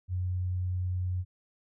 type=tone; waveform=sine; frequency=91 Hz; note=F#2; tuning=28 cents flat; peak=-28 dBFS; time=0.08-1.25 s; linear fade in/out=50 ms; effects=none